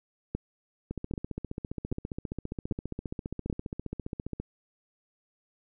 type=two click trains; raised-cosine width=3 ms; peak=-17 / -21 dBFS; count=5 / 53; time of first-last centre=0.35-3.5 / 0.91-4.4 s; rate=1.27 / 14.9 Hz; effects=none